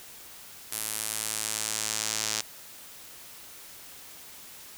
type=tone with band-pass filter sweep; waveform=sawtooth; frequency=108.9 Hz; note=A2; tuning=17 cents flat; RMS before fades=-32 dBFS; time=0.72-2.41 s; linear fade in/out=5 ms; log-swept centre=11000 to 6300 Hz; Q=1.6; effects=white hiss -47 dBFS RMS until 4.77 s